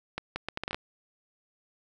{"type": "accelerating click train", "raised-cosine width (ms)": 0.3, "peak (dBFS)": -16, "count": 9, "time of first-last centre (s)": [0.18, 0.745], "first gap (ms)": 180, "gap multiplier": 0.7, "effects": []}